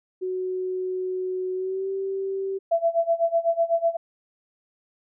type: tone with pitch glide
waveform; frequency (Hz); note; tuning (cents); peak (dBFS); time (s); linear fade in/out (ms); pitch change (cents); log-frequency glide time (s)
sine; 370.2 to 387.5; F#4 to G4; +1 to -20; -25; 0.21-2.59; 20; +79; 1.54-1.89
type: tone with tremolo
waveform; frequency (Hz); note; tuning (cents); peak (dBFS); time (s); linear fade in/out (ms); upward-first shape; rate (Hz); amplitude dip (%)
sine; 670; E5; +28; -16; 2.71-3.97; 10; sine; 8; 90
effects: none